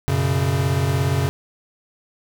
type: chord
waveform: square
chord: F# suspended fourth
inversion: none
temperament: equal with one note detuned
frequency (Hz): 92.5 / 121.42 / 138.59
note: F#2 / B2 / C#3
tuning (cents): 0 / -29 / 0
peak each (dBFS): -23 / -26 / -21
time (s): 0.08-1.29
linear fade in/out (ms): 0
effects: 9-bit